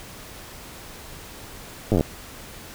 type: slowing click train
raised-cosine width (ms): 2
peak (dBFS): -7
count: 9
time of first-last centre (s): 1.92-2.009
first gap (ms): 9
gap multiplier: 1.06
effects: pink hiss -41 dBFS RMS until 2.74 s